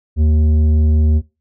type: tone with tanh clipping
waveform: sine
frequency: 77.1 Hz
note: D#2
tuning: 15 cents flat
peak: -11 dBFS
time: 0.16-1.22 s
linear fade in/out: 50 ms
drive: 9 dB
effects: noise-tail reverb RT60 0.3 s tail -23 dB re dry